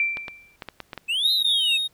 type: tone with exponential decay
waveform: sine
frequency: 2349 Hz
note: D7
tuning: in tune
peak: -17 dBFS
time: 0-0.56 s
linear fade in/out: 1 ms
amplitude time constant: 120 ms
type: clicks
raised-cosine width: 0.3 ms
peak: -17 dBFS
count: 7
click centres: 0.171 / 0.282 / 0.622 / 0.687 / 0.803 / 0.932 / 0.977 s
type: linear two-way sweep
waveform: triangle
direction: up then down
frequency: 2542 to 4131 to 2542 Hz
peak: -20 dBFS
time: 1.08-1.78 s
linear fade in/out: 20 ms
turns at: 1.32 s
type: tone with tremolo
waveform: triangle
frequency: 3729 Hz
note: A#7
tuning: in tune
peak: -18 dBFS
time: 1.23-1.88 s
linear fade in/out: 20 ms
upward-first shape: triangle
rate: 4.5 Hz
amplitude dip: 40%
effects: pink hiss -62 dBFS RMS until 1.93 s